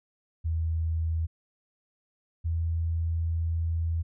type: tone pair in turn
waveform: sine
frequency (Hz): 81.3 / 82.63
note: E2 / E2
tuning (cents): -23 / +5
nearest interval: unison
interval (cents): 28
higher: second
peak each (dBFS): -25 / -25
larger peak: neither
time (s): 0.44-1.27 / 2.44-4.03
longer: second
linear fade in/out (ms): 20
effects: none